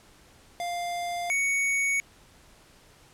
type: tone pair in turn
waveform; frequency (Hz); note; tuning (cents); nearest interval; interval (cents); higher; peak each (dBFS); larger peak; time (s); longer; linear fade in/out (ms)
square; 698.5 / 2229; F5 / C#7; 0 / +9; octave + minor sixth; 2009; second; -30 / -24; second; 0.6-1.3 / 1.3-2; neither; 0
effects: pink hiss -56 dBFS RMS until 3.13 s + low-pass 11000 Hz 12 dB/octave